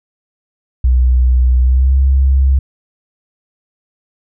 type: tone with pitch glide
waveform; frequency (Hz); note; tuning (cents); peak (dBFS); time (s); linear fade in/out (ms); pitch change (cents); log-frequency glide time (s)
sine; 62.5 to 66.99; B1 to C2; +21 to +41; -7; 0.84-2.59; 5; +120; 1.6-1.97
effects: none